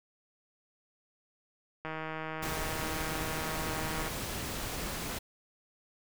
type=click train; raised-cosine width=0.5 ms; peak=-23 dBFS; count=353; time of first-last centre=1.85-4.078 s; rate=158 Hz
type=noise; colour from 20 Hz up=pink; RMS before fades=-37 dBFS; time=2.42-5.19 s; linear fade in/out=10 ms
effects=none